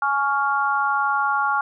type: harmonic tone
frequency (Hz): 279.3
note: C#4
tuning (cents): +13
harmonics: 3 / 4 / 5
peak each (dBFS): -23 / -23 / -22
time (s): 0.02-1.61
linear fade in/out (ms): 2
effects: none